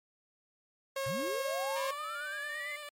sawtooth tone, 543 Hz, C#5, 36 cents flat, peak -29 dBFS, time 0.96-1.91 s, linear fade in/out 5 ms
sine linear sweep, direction up, 103.83 to 2100 Hz, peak -37 dBFS, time 1.06-2.76 s, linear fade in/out 5 ms
10% pulse tone with vibrato, 590 Hz, D5, 8 cents sharp, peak -34 dBFS, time 1.76-2.89 s, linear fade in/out 2 ms, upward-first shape square, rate 8.9 Hz, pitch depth 22 cents each way
effects MP3 64 kbps

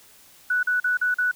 sine tone bursts, 1480 Hz, F#6, in tune, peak -19 dBFS, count 5, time 0.5-1.314 s, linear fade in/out 5 ms, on 130 ms, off 41 ms, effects white hiss -52 dBFS RMS until 1.35 s

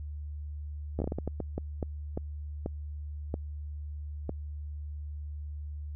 slowing click train, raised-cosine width 2 ms, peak -19 dBFS, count 15, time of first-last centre 0.99-4.294 s, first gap 12 ms, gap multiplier 1.4, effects added 74 Hz sine -36 dBFS peak until 5.95 s

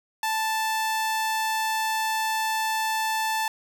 sawtooth tone, 880 Hz, A5, in tune, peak -20 dBFS, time 0.23-3.48 s, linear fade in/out 2 ms, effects none

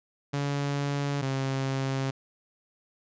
sawtooth tone pair in turn, 142 / 134.52 Hz, C#3 / C3, +42 / +48 cents, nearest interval minor second, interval 94 cents, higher first, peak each -23 dBFS, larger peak neither, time 0.33-1.22 / 1.22-2.11 s, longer neither, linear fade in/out 10 ms, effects resampled to 16000 Hz

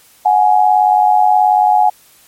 sine tone pair together, 737.5 / 836 Hz, F#5 / G#5, -6 / +11 cents, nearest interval major second, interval 217 cents, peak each -10 dBFS, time 0.25-1.9 s, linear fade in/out 10 ms, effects white hiss -47 dBFS RMS until 2.27 s + MP3 64 kbps

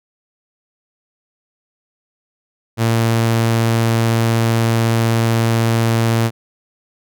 sawtooth tone, 114.5 Hz, A#2, 31 cents flat, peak -9 dBFS, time 2.77-6.31 s, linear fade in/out 50 ms, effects none

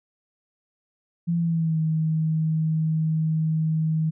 sine tone with pitch glide, 169.8 to 158.43 Hz, F3 to D#3, -48 to +32 cents, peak -20 dBFS, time 1.27-4.11 s, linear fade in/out 20 ms, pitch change -120 cents, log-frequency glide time 1.37-1.79 s, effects none

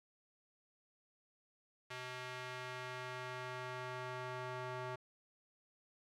square tone with band-pass filter sweep, 126.6 Hz, B2, 43 cents sharp, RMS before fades -45 dBFS, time 1.9-4.96 s, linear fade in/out 10 ms, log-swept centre 2200 to 1000 Hz, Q 0.83, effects none

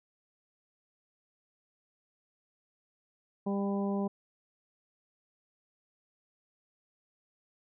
harmonic tone with a mistuned harmonic, 199.4 Hz, G3, 30 cents sharp, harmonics 1 / 2 / 3 / 4 / 5, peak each -30 / -36 / -40 / -42 / -44 dBFS, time 3.46-4.08 s, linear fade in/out 10 ms, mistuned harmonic 4, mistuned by -16 cents, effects none

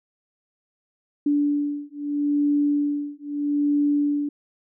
sine beating tone pair, 290 / 290.78 Hz, D4 / D4, -22 / -17 cents, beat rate 0.78 Hz, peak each -23 dBFS, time 1.26-4.29 s, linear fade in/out 5 ms, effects none

